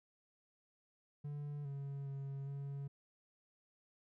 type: tone with pitch steps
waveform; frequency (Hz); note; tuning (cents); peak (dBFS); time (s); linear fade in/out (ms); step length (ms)
triangle; 145.7 / 139.4 / 137.8 / 139.8; D3 / C#3 / C#3 / C#3; -13 / +10 / -10 / +15; -39; 1.24-2.88; 10; 410
effects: none